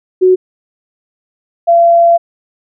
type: tone pair in turn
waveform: sine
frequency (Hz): 370 / 681.3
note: F#4 / F5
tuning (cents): 0 / -43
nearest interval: major seventh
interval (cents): 1057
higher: second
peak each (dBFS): -4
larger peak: neither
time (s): 0.21-0.36 / 1.67-2.18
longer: second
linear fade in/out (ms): 20
effects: none